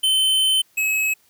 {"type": "tone pair in turn", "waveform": "square", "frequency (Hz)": [3070, 2567], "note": ["G7", "E7"], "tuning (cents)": [-37, -47], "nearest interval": "minor third", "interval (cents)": 310, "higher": "first", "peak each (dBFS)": [-16, -19], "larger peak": "first", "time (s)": [[0.03, 0.62], [0.77, 1.14]], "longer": "first", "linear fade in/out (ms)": 10, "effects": ["white hiss -59 dBFS RMS until 1.29 s"]}